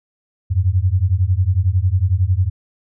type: beating tone pair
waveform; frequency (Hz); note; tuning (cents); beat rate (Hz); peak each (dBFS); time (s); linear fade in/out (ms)
sine; 87.31 / 98.31; F2 / G2; 0 / +5; 11; -16; 0.5-2.5; 20
effects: none